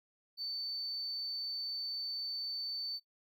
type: tone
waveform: triangle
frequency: 4532 Hz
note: C#8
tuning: 37 cents sharp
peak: -34 dBFS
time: 0.37-3 s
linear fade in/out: 50 ms
effects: noise-tail reverb RT60 0.1 s tail -20 dB re dry + tanh soft clip ceiling -34 dBFS